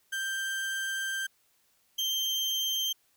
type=tone pair in turn; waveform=35% pulse; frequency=1573 / 3146 Hz; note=G6 / G7; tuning=+6 / +6 cents; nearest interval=octave; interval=1200 cents; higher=second; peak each=-29 / -26 dBFS; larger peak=second; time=0.12-1.27 / 1.98-2.93 s; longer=first; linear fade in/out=10 ms; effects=white hiss -69 dBFS RMS until 3.16 s